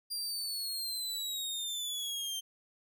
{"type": "exponential sweep", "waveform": "sawtooth", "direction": "down", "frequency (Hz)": [4797, 3136], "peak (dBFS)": -32, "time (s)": [0.1, 2.41], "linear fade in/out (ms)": 20, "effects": []}